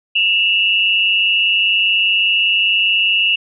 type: tone pair together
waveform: sine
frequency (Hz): 2685 / 2884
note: E7 / F#7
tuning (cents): +31 / -45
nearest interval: minor second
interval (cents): 124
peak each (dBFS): -14 / -15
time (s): 0.15-3.36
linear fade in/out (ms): 10
effects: none